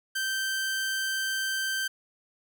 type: tone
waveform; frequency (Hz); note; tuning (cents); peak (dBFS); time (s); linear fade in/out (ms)
sawtooth; 1558; G6; -11; -24; 0.15-1.88; 10
effects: none